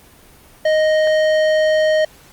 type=tone with tanh clipping; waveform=sine; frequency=622 Hz; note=D#5; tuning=1 cent flat; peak=-14 dBFS; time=0.65-2.05 s; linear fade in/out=5 ms; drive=14 dB; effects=pink hiss -46 dBFS RMS until 2.32 s + Opus 24 kbps